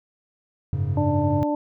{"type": "chord", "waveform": "triangle", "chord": "F# suspended second", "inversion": "none", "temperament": "equal", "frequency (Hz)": [92.5, 103.83, 138.59], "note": ["F#2", "G#2", "C#3"], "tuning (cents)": [0, 0, 0], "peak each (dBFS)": -24, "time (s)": [0.73, 1.43], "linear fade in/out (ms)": 0}
{"type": "harmonic tone", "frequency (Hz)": 295.3, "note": "D4", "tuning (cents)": 10, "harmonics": [1, 2, 3], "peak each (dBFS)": [-23, -26, -28], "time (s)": [0.97, 1.55], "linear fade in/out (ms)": 2}
{"effects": []}